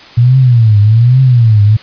sine tone with vibrato, 116.54 Hz, A#2, in tune, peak -3 dBFS, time 0.17-1.77 s, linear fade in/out 10 ms, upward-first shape triangle, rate 1.2 Hz, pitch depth 240 cents each way, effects white hiss -34 dBFS RMS until 1.82 s + resampled to 11025 Hz

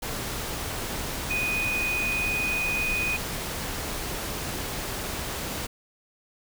sine tone in noise, 2485 Hz, D#7, 3 cents flat, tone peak -25 dBFS, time 1.3-3.17 s, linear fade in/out 10 ms, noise pink, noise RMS -32 dBFS, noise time 0.02-5.67 s, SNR +4 dB, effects none

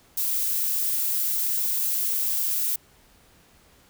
violet noise, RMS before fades -25 dBFS, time 0.17-2.76 s, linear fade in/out 5 ms, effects pink hiss -57 dBFS RMS until 3.89 s

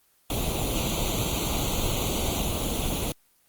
pink noise with comb filter, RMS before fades -27 dBFS, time 0.3-3.12 s, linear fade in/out 2 ms, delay 0.29 ms, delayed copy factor +0.9, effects white hiss -64 dBFS RMS until 3.48 s + Opus 24 kbps

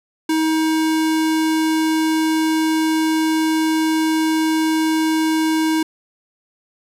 square tone, 317.2 Hz, D#4, 33 cents sharp, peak -16 dBFS, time 0.29-5.83 s, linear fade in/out 5 ms, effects resampled to 32000 Hz

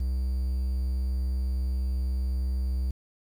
triangle tone, 64.1 Hz, C2, 35 cents flat, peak -23 dBFS, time 0-2.91 s, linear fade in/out 5 ms, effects 9-bit

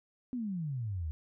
sine exponential sweep, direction down, 260 to 73.42 Hz, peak -33 dBFS, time 0.33-1.11 s, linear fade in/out 0 ms, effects none

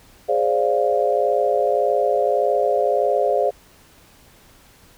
sine chord, D half-diminished seventh, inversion second, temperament equal with one note detuned, 415.3 / 523.3 / 585 / 698.5 Hz, Ab4 / C5 / D5 / F5, 0 / 0 / -7 / 0 cents, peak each -22 / -21 / -21 / -22 dBFS, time 0.28-3.51 s, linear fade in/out 20 ms, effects pink hiss -51 dBFS RMS until 4.97 s

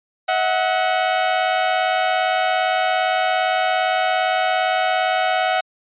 sawtooth tone pair together, 642.5 / 740 Hz, E5 / F#5, -45 / 0 cents, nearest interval major second, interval 245 cents, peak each -18 / -14 dBFS, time 0.28-5.61 s, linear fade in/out 10 ms, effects resampled to 8000 Hz

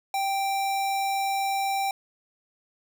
square tone, 784 Hz, G5, in tune, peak -25 dBFS, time 0.14-1.91 s, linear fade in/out 2 ms, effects none

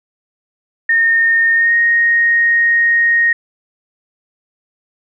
sine tone with pitch glide, 1833 to 1865 Hz, A#6 to A#6, -30 to 0 cents, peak -9 dBFS, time 0.89-3.33 s, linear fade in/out 5 ms, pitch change +30 cents, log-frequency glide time 1.55-1.74 s, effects none

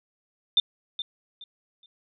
sine tone with echo, 3581 Hz, A7, 30 cents sharp, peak -16 dBFS, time 0.57-0.6 s, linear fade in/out 2 ms, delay 420 ms, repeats 3, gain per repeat -12 dB, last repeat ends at 1.86 s, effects none

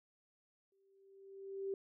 sine tone with exponential growth, 390.3 Hz, G4, 8 cents flat, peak -35 dBFS, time 0.72-1.74 s, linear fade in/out 2 ms, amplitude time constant 220 ms, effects none

